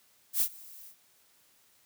violet noise with ADSR envelope, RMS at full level -25 dBFS, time 0.33-0.96 s, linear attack 80 ms, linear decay 75 ms, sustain -24 dB, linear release 89 ms, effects white hiss -65 dBFS RMS until 1.85 s + high-pass 60 Hz 12 dB/octave

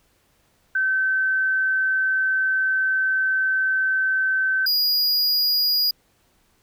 sine / square tone pair in turn, 1538 / 4883 Hz, G6 / D#8, -33 / -33 cents, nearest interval octave + minor sixth, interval 2000 cents, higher second, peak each -18 dBFS, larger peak neither, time 0.75-4.66 / 4.66-5.91 s, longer first, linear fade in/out 5 ms, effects pink hiss -63 dBFS RMS until 6.62 s

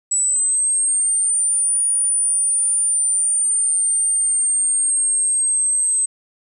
sine exponential two-way sweep, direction up then down, 7860 to 9530 to 8220 Hz, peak -15 dBFS, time 0.11-6.06 s, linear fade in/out 10 ms, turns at 1.83 s, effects none

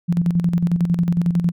sine tone with tremolo, 172.3 Hz, F3, 23 cents flat, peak -13 dBFS, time 0.08-1.52 s, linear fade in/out 20 ms, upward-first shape square, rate 11 Hz, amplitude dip 60%, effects none

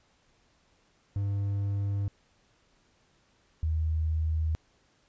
triangle / sine tone pair in turn, 100 / 79.15 Hz, G2 / D#2, +35 / +30 cents, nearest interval major third, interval 405 cents, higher first, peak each -25 dBFS, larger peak neither, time 1.16-2.08 / 3.63-4.55 s, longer neither, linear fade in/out 0 ms, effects pink hiss -67 dBFS RMS until 5.08 s + resampled to 16000 Hz

